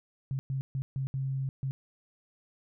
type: tone bursts at uneven times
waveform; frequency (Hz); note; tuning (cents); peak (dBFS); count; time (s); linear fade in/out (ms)
sine; 134.3; C3; +46; -29; 6; 0.31-0.39 / 0.5-0.61 / 0.75-0.82 / 0.96-1.07 / 1.14-1.49 / 1.63-1.71; 0
effects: none